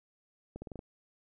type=accelerating click train; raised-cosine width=2 ms; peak=-29 dBFS; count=6; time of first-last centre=0.56-0.791 s; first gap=60 ms; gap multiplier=0.87; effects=none